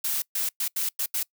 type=noise bursts at uneven times; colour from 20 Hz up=blue; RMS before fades=-27 dBFS; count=6; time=0.04-0.22 / 0.35-0.49 / 0.6-0.68 / 0.76-0.89 / 0.99-1.06 / 1.14-1.23 s; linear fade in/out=5 ms; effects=noise-tail reverb RT60 0.1 s tail -24 dB re dry